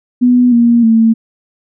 sine tone with pitch steps, 246.9 / 235.8 / 225.1 Hz, B3 / A#3 / A3, 0 / +20 / +40 cents, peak -5 dBFS, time 0.21-1.14 s, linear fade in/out 20 ms, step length 310 ms, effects none

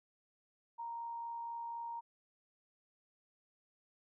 sine tone with amplitude modulation, 932.3 Hz, A#5, in tune, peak -39 dBFS, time 0.78-2.01 s, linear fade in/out 20 ms, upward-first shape sine, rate 64 Hz, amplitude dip 25%, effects none

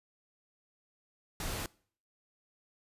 pink noise, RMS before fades -37 dBFS, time 1.4-1.66 s, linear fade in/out 2 ms, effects noise-tail reverb RT60 0.5 s tail -23 dB re dry + resampled to 32000 Hz

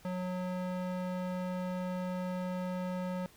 square tone with band-pass filter, 182.3 Hz, F#3, 25 cents flat, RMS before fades -36 dBFS, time 0.05-3.26 s, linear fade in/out 0 ms, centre 530 Hz, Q 0.56, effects pink hiss -60 dBFS RMS until 3.36 s

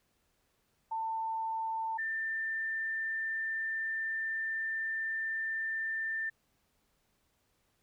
sine tone pair in turn, 894 / 1788 Hz, A5 / A6, +27 / +27 cents, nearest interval octave, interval 1200 cents, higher second, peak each -32 / -32 dBFS, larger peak neither, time 0.91-1.98 / 1.98-6.3 s, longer second, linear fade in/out 10 ms, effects pink hiss -75 dBFS RMS until 7.82 s

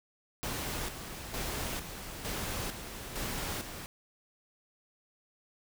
pink noise with tremolo, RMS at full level -36 dBFS, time 0.43-3.86 s, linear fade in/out 0 ms, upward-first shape square, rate 1.1 Hz, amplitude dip 55%, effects none

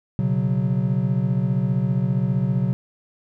triangle chord, B suspended second, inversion none, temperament equal, 123.47 / 138.59 / 185 Hz, B2 / C#3 / F#3, 0 / 0 / 0 cents, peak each -21 dBFS, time 0.19-2.73 s, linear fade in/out 0 ms, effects none

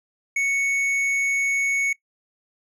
sine tone with tanh clipping, 2217 Hz, C#7, in tune, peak -21 dBFS, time 0.36-1.93 s, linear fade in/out 5 ms, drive 8 dB, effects noise-tail reverb RT60 0.1 s tail -21 dB re dry

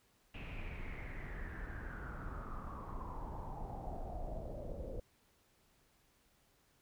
brown noise with low-pass filter sweep, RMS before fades -44 dBFS, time 0.34-5 s, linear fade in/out 5 ms, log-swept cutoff 2700 to 510 Hz, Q 7.2, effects pink hiss -72 dBFS RMS until 6.81 s

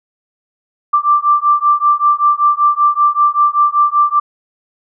sine beating tone pair, 1174.7 / 1179.9 Hz, D6 / D6, 0 / +8 cents, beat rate 5.2 Hz, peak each -12 dBFS, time 0.93-4.2 s, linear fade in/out 10 ms, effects none

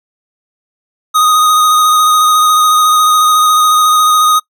square tone with vibrato, 1244.5 Hz, D#6, in tune, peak -7 dBFS, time 1.14-4.4 s, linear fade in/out 20 ms, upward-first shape square, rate 14 Hz, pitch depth 15 cents each way, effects noise-tail reverb RT60 0.1 s tail -24 dB re dry

